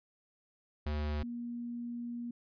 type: tone pair in turn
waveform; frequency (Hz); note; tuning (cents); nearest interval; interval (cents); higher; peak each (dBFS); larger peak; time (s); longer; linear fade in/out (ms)
square / sine; 74.8 / 238.3; D2 / A#3; +32 / +38; octave + minor sixth; 2006; second; -33 / -37; first; 0.86-1.23 / 1.23-2.31; second; 5
effects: resampled to 11025 Hz